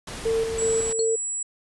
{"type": "noise", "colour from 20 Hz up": "pink", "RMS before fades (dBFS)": -35, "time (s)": [0.07, 0.93], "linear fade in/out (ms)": 5}
{"type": "tone with tremolo", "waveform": "sine", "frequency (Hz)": 451.5, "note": "A4", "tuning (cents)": 45, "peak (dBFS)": -20, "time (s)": [0.25, 1.16], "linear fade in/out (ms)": 10, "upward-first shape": "square", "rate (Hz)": 2.7, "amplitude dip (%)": 50}
{"type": "tone", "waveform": "sine", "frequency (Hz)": 7800, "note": "B8", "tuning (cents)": -23, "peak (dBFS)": -26, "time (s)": [0.58, 1.43], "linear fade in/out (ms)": 5}
{"type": "tone with exponential decay", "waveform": "sine", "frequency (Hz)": 4312, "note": "C#8", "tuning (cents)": -49, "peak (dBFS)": -26, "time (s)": [0.99, 1.07], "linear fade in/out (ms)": 5, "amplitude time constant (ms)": 16}
{"effects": ["resampled to 24000 Hz"]}